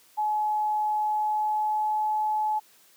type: tone with pitch glide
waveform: sine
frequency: 850 to 855.9 Hz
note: G#5 to A5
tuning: +40 to -48 cents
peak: -23 dBFS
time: 0.17-2.6 s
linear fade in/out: 20 ms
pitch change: +12 cents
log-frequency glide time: 0.98-2.09 s
effects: white hiss -58 dBFS RMS until 2.96 s + high-pass 150 Hz 12 dB/octave